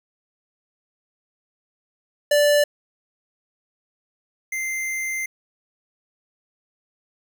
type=tone pair in turn; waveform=square; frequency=585 / 2085 Hz; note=D5 / C7; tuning=-7 / -7 cents; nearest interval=octave + minor seventh; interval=2200 cents; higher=second; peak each=-15 / -25 dBFS; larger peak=first; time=2.31-2.64 / 4.52-5.26 s; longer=second; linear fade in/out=5 ms; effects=none